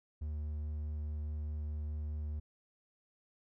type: tone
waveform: triangle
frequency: 75.4 Hz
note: D2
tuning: 46 cents sharp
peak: -34 dBFS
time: 0.21-2.4 s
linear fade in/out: 10 ms
effects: none